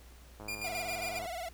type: click train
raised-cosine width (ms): 1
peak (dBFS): -33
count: 91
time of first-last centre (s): 0.4-1.257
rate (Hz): 105
type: tone with tremolo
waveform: sawtooth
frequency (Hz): 2405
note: D7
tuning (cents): +41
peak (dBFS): -32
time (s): 0.48-1.19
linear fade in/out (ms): 5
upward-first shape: square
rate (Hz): 7.4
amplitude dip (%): 60
type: tone with vibrato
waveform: 45% pulse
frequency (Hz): 697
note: F5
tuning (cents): -4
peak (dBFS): -37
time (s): 0.64-1.49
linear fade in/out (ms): 5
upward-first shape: sine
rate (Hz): 19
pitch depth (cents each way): 110
effects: added 60 Hz sine -52 dBFS peak until 1.53 s + pink hiss -59 dBFS RMS until 1.53 s